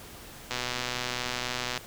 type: click train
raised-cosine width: 0.2 ms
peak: -13 dBFS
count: 158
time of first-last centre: 0.51-1.776 s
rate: 124 Hz
effects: pink hiss -46 dBFS RMS until 1.86 s